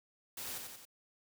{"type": "noise with echo", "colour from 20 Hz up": "white", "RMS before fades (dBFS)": -43, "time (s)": [0.37, 0.58], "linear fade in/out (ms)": 5, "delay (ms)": 91, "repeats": 3, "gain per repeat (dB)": -4, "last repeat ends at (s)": 0.853, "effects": []}